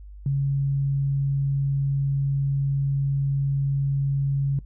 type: tone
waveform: sine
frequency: 138.59 Hz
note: C#3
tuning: in tune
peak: -20 dBFS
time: 0.26-4.59 s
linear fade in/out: 2 ms
effects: noise-tail reverb RT60 0.1 s tail -20 dB re dry + added 50 Hz sine -39 dBFS peak until 4.65 s